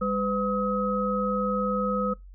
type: tone cluster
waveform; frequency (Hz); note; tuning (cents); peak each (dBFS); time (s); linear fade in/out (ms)
sine; 201.7 / 505 / 1272; G3 / B4 / D#6; +50 / +39 / +38; -28; 0.01-2.14; 10
effects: noise-tail reverb RT60 0.2 s tail -24 dB re dry + added 46 Hz sine -43 dBFS peak until 2.34 s